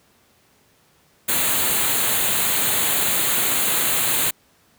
white band-stop noise, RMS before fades -20 dBFS, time 1.28-4.31 s, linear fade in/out 10 ms, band 4400 to 6500 Hz, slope 96 dB/octave, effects pink hiss -58 dBFS RMS until 4.78 s + high-pass 80 Hz 12 dB/octave

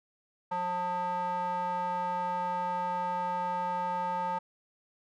square tone with band-pass filter, 178.8 Hz, F3, 41 cents sharp, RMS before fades -32 dBFS, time 0.51-4.39 s, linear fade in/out 10 ms, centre 950 Hz, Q 4.9, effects none

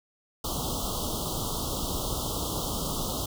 pink band-stop noise, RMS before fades -31 dBFS, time 0.44-3.26 s, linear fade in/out 5 ms, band 1300 to 3000 Hz, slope 96 dB/octave, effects none

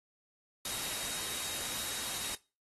sine tone in noise, 3767 Hz, A#7, 17 cents sharp, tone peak -45 dBFS, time 0.65-2.35 s, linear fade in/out 2 ms, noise white, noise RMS -37 dBFS, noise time 0.65-2.35 s, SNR -11 dB, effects noise-tail reverb RT60 0.3 s tail -21 dB re dry + AAC 32 kbps

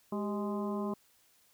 harmonic tone with a mistuned harmonic, 207.7 Hz, G#3, in tune, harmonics 1 / 2 / 3 / 4 / 5 / 6, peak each -34 / -38 / -43 / -47 / -42 / -52 dBFS, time 0.12-0.94 s, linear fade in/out 5 ms, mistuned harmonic 2, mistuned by -87 cents, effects white hiss -67 dBFS RMS until 1.53 s

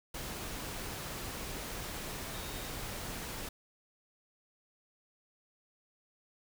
sine tone in noise, 3724 Hz, A#7, 2 cents flat, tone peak -52 dBFS, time 2.33-2.7 s, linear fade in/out 5 ms, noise pink, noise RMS -41 dBFS, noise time 0.14-3.49 s, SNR -14 dB, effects none

